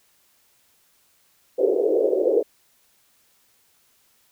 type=band-pass noise; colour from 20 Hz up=white; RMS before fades=-20 dBFS; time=1.58-2.43 s; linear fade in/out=10 ms; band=370 to 510 Hz; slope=48 dB/octave; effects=white hiss -62 dBFS RMS until 4.31 s